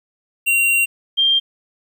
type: tone pair in turn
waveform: square / sine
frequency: 2756 / 3185 Hz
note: F7 / G7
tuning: -24 / +27 cents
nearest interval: minor third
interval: 251 cents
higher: second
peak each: -14 / -12 dBFS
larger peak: second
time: 0.46-0.86 / 1.17-1.4 s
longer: first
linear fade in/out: 20 ms
effects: 9-bit